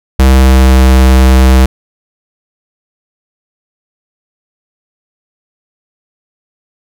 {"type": "tone with pitch glide", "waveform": "square", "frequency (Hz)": [65.7, 64.95], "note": ["C2", "C2"], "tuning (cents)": [8, -12], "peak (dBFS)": -3, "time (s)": [0.19, 1.66], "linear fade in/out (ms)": 5, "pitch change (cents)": -20, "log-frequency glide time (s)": [0.31, 0.79], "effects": []}